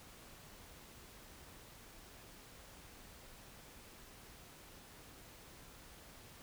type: silence
effects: pink hiss -57 dBFS RMS until 6.42 s